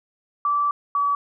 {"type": "tone pair in turn", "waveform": "sine", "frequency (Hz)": [1161, 1143], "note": ["D6", "D6"], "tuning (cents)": [-20, -47], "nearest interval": "unison", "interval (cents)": 27, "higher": "first", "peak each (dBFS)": -18, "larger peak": "neither", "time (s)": [[0.45, 0.71], [0.95, 1.15]], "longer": "first", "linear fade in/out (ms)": 2, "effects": []}